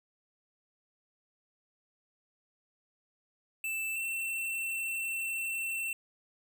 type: tone pair in turn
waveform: square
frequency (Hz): 2648 / 2694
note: E7 / E7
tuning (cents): +7 / +37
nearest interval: unison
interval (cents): 30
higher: second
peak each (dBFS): -33 / -33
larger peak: neither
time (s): 3.64-3.96 / 3.96-5.93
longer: second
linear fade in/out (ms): 2
effects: 12-bit